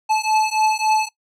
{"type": "beating tone pair", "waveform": "square", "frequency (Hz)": [865, 868.6], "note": ["A5", "A5"], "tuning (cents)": [-30, -23], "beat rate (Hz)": 3.6, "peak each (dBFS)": -20, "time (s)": [0.09, 1.09], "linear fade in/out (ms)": 20, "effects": ["noise-tail reverb RT60 0.1 s tail -19 dB re dry", "low-pass 8000 Hz 12 dB/octave"]}